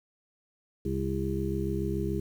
harmonic tone, 67 Hz, C2, 42 cents sharp, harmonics 1 / 2 / 3 / 5 / 6, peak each -34 / -34 / -34 / -34 / -34 dBFS, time 0.85-2.2 s, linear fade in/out 5 ms, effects 9-bit

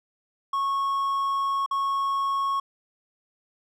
triangle tone with dropouts, 1100 Hz, C#6, 14 cents flat, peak -21 dBFS, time 0.53-2.6 s, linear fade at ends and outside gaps 5 ms, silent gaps 1.662-1.71 s, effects none

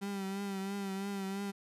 35% pulse tone with vibrato, 196.4 Hz, G3, 4 cents sharp, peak -34 dBFS, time 0.01-1.52 s, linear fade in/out 20 ms, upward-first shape triangle, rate 3 Hz, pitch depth 49 cents each way, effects resampled to 32000 Hz

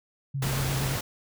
sine tone with vibrato, 134.6 Hz, C3, 49 cents sharp, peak -27 dBFS, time 0.34-0.96 s, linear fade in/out 10 ms, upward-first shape triangle, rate 8.7 Hz, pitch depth 69 cents each way
pink noise, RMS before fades -31 dBFS, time 0.42-1.01 s, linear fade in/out 5 ms
effects none

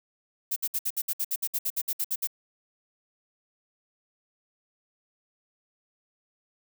violet noise bursts, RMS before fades -28 dBFS, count 16, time 0.51-2.273 s, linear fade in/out 10 ms, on 53 ms, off 61 ms, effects none

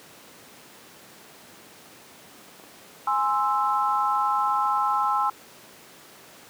clicks, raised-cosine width 1 ms, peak -33 dBFS, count 3, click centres 2.483 / 2.598 / 2.638 s
sine chord, Ab augmented, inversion none, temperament equal, 830.6 / 1046.5 / 1318.5 Hz, Ab5 / C6 / E6, 0 / 0 / 0 cents, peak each -25 dBFS, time 3.07-5.3 s, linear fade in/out 5 ms
effects pink hiss -48 dBFS RMS until 6.49 s + high-pass 200 Hz 12 dB/octave

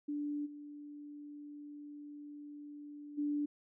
sine tone with level steps, 292.7 Hz, D4, 6 cents flat, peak -35 / -46 / -32 dBFS, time 0.08-3.46 s, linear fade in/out 10 ms, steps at 0.45 / 3.17 s, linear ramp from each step 20 ms, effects none

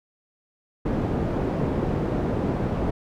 white low-pass noise, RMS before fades -25 dBFS, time 0.85-2.91 s, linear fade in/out 10 ms, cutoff 380 Hz, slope 12 dB/octave, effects none

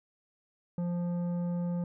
sine tone with tanh clipping, 174.61 Hz, F3, in tune, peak -31 dBFS, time 0.78-1.84 s, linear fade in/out 2 ms, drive 10 dB, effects none

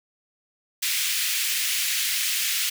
pink high-pass noise, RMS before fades -25 dBFS, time 0.82-2.7 s, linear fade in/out 10 ms, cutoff 2100 Hz, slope 24 dB/octave, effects none

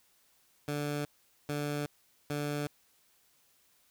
15% pulse tone bursts, 146.4 Hz, D3, 5 cents flat, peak -26 dBFS, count 3, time 0.68-2.67 s, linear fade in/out 2 ms, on 370 ms, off 440 ms, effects white hiss -68 dBFS RMS until 3.9 s

